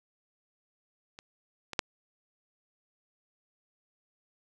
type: clicks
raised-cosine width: 0.2 ms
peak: -28 / -20 / -8 dBFS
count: 3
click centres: 1.189 / 1.733 / 1.792 s
effects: none